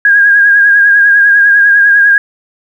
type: tone with vibrato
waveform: sine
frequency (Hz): 1632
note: G#6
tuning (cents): -31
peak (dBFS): -3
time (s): 0.05-2.18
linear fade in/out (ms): 2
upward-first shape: sine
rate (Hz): 10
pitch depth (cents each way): 39
effects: 7-bit